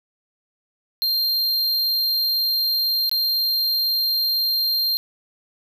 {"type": "tone with dropouts", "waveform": "square", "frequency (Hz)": 4186, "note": "C8", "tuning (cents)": 0, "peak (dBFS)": -19, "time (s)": [1.02, 4.97], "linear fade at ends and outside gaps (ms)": 0, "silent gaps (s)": [3.094, 3.114], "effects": []}